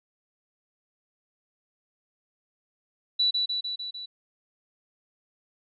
sine tone with echo, 3950 Hz, B7, in tune, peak -20 dBFS, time 3.19-3.31 s, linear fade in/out 10 ms, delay 150 ms, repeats 5, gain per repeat -3 dB, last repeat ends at 4.06 s, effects none

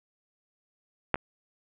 clicks, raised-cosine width 0.5 ms, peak -7 / -25 dBFS, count 2, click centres 1.143 / 1.157 s, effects resampled to 8000 Hz + 7-bit

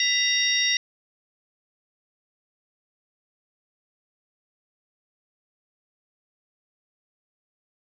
harmonic tone with a mistuned harmonic, 932.3 Hz, A#5, in tune, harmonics 2 / 3 / 4 / 5 / 6, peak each -25 / -28 / -25 / -33 / -25 dBFS, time 0-0.77 s, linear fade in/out 2 ms, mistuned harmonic 2, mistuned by +110 cents, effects none

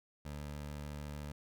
20% pulse tone, 73.42 Hz, D2, in tune, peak -37 dBFS, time 0.25-1.32 s, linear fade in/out 5 ms, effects none

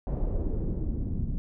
brown noise with low-pass filter sweep, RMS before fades -29 dBFS, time 0.07-1.38 s, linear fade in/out 0 ms, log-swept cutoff 630 to 210 Hz, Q 1.5, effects none

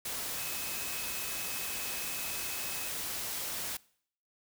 sine tone in noise, 2565 Hz, E7, 48 cents flat, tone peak -46 dBFS, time 0.37-2.89 s, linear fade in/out 5 ms, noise white, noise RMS -37 dBFS, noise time 0.05-3.77 s, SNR -12 dB, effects noise-tail reverb RT60 0.6 s tail -22 dB re dry

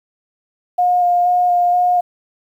sine tone with vibrato, 712 Hz, F5, 33 cents sharp, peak -11 dBFS, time 0.78-2.01 s, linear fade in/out 10 ms, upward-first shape square, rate 2.1 Hz, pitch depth 12 cents each way, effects 8-bit

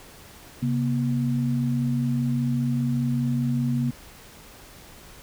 sine tone pair together, 134.3 / 239.3 Hz, C3 / A#3, +46 / +46 cents, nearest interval minor seventh, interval 1000 cents, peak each -24 dBFS, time 0.62-3.91 s, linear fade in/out 10 ms, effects pink hiss -47 dBFS RMS until 5.22 s

